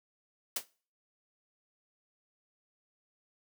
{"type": "noise with exponential decay", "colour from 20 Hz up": "white", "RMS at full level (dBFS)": -28, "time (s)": [0.56, 0.66], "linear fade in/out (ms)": 5, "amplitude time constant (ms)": 20, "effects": ["noise-tail reverb RT60 0.4 s tail -21 dB re dry", "high-pass 200 Hz 12 dB/octave"]}